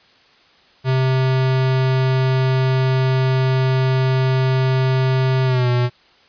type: tone with pitch glide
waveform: square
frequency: 130.81 to 122.76 Hz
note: C3 to B2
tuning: 0 to -10 cents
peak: -15 dBFS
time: 0.84-5.9 s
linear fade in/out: 50 ms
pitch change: -110 cents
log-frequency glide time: 5.45-5.69 s
effects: white hiss -52 dBFS RMS until 6.28 s + resampled to 11025 Hz